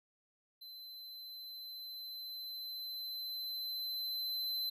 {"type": "tone with level ramp", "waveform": "square", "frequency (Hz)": 4057, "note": "B7", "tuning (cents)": 46, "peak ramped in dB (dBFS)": [-49, -35], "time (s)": [0.61, 4.7], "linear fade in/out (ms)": 10, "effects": []}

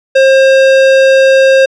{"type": "tone", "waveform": "square", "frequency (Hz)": 534, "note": "C5", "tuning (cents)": 35, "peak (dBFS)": -4, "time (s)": [0.15, 1.66], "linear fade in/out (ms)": 10, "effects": ["low-pass 4000 Hz 12 dB/octave"]}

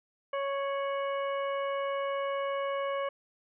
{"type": "harmonic tone with a mistuned harmonic", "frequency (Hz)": 554.4, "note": "C#5", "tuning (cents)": 0, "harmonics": [1, 2, 3, 4, 5], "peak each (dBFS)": [-31, -35, -44, -44, -47], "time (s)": [0.33, 3.09], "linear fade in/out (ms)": 5, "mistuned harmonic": 5, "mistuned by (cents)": 91, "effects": []}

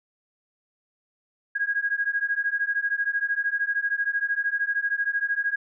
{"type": "beating tone pair", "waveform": "sine", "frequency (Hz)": [1634, 1647], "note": ["G#6", "G#6"], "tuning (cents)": [-29, -15], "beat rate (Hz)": 13, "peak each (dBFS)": -26, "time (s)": [1.55, 5.56], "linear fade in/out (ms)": 10, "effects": []}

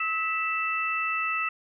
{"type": "tone cluster", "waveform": "sine", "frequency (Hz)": [1293, 1969, 2651], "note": ["E6", "B6", "E7"], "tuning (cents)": [-34, -6, 9], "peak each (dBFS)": [-29, -34, -28], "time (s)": [0, 1.49], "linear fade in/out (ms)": 5, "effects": []}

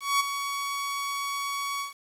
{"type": "tone with ADSR envelope", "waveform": "sawtooth", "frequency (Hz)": 1123, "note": "C#6", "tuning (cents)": 22, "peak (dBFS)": -16, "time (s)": [0, 1.94], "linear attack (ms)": 200, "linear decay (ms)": 16, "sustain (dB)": -9, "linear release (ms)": 140, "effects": ["resampled to 32000 Hz", "8-bit"]}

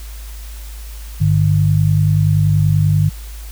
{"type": "tone pair together", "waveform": "sine", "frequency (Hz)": [101.18, 151.6], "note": ["G#2", "D#3"], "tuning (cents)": [-45, -45], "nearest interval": "perfect fifth", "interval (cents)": 700, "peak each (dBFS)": -13, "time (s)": [1.2, 3.1], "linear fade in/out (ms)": 20, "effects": ["added 53 Hz sine -28 dBFS peak until 3.51 s", "white hiss -40 dBFS RMS until 3.51 s"]}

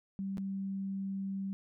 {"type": "tone with dropouts", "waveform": "sine", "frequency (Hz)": 194.5, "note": "G3", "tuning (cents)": -13, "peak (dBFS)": -34, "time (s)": [0.19, 1.53], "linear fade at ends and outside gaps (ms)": 0, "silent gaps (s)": [0.372, 0.381], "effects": []}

